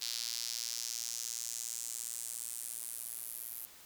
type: tone with high-pass filter sweep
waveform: sawtooth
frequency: 117.2 Hz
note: A#2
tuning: 10 cents sharp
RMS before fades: -41 dBFS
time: 0.01-3.66 s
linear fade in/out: 10 ms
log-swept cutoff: 4500 to 12000 Hz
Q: 2.5
effects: white hiss -56 dBFS RMS until 3.85 s